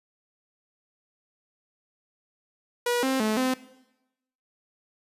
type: tone with pitch steps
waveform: sawtooth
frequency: 483.6 / 264.5 / 216.3 / 257.7 Hz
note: B4 / C4 / A3 / C4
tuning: -36 / +19 / -29 / -26 cents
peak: -19 dBFS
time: 2.86-3.54 s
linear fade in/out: 5 ms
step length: 170 ms
effects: noise-tail reverb RT60 0.9 s tail -17 dB re dry + resampled to 32000 Hz